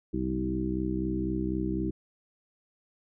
harmonic tone with a mistuned harmonic, 64 Hz, C2, 38 cents flat, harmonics 1 / 2 / 3 / 4 / 5 / 6, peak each -35 / -39 / -33 / -39 / -31 / -37 dBFS, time 0.13-1.91 s, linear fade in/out 10 ms, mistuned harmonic 2, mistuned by +19 cents, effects none

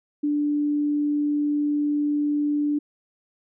sine tone, 293.7 Hz, D4, in tune, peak -20 dBFS, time 0.23-2.79 s, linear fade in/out 10 ms, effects none

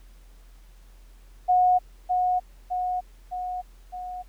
sine tone with echo, 728 Hz, F#5, 28 cents flat, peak -16 dBFS, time 1.48-1.79 s, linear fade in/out 20 ms, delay 610 ms, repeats 4, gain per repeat -4 dB, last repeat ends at 4.23 s, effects added 42 Hz sine -47 dBFS peak until 4.28 s + pink hiss -61 dBFS RMS until 4.28 s

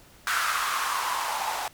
blue noise with band-pass filter sweep, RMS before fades -28 dBFS, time 0.27-1.68 s, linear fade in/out 2 ms, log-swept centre 1400 to 790 Hz, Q 4.8, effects pink hiss -54 dBFS RMS until 1.73 s

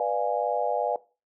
sine chord, B diminished seventh, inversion none, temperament equal with one note detuned, 493.9 / 596.2 / 698.5 / 830.6 Hz, B4 / D5 / F5 / Ab5, 0 / +26 / 0 / 0 cents, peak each -29 dBFS, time 0-0.96 s, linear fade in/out 2 ms, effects noise-tail reverb RT60 0.3 s tail -18 dB re dry

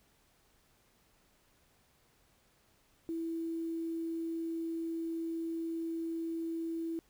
sine tone with quantisation, 329.6 Hz, E4, in tune, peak -34 dBFS, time 3.09-6.99 s, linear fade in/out 0 ms, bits 10, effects pink hiss -69 dBFS RMS until 7.09 s

